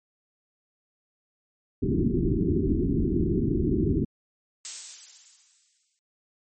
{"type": "low-pass noise", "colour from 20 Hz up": "white", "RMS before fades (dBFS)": -24, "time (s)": [1.82, 4.05], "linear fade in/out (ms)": 10, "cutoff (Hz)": 390, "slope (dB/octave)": 96}
{"type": "noise with exponential decay", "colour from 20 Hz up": "violet", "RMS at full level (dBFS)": -25, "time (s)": [4.65, 5.99], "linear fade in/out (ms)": 0, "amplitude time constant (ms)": 290}
{"effects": ["MP3 32 kbps"]}